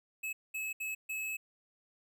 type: tone bursts at uneven times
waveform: square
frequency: 2587 Hz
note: E7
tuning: 33 cents flat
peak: -36 dBFS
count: 4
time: 0.23-0.33 / 0.54-0.73 / 0.8-0.95 / 1.09-1.37 s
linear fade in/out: 10 ms
effects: none